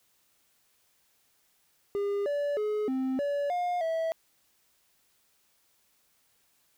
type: tone with pitch steps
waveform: triangle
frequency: 404 / 577 / 423 / 261.8 / 572 / 711 / 652 Hz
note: G#4 / D5 / G#4 / C4 / D5 / F5 / E5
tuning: -48 / -31 / +32 / +1 / -46 / +31 / -19 cents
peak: -25 dBFS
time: 1.95-4.12 s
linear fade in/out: 0 ms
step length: 310 ms
effects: white hiss -69 dBFS RMS until 6.77 s